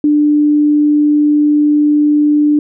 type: tone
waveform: sine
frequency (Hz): 296.7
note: D4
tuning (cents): +18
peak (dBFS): -7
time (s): 0.04-2.59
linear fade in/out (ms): 2
effects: none